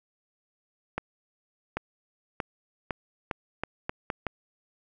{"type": "accelerating click train", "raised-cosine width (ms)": 0.5, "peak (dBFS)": -14, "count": 9, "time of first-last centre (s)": [0.98, 4.267], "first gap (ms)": 790, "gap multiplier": 0.8, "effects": []}